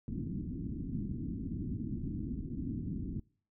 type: low-pass noise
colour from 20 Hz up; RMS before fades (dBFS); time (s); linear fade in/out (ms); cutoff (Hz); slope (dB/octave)
white; -38; 0.08-3.2; 2; 300; 48
effects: noise-tail reverb RT60 0.5 s tail -26 dB re dry